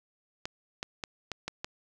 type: clicks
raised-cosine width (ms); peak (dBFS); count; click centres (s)
0.2; -17; 6; 0.455 / 0.829 / 1.038 / 1.317 / 1.48 / 1.645
effects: none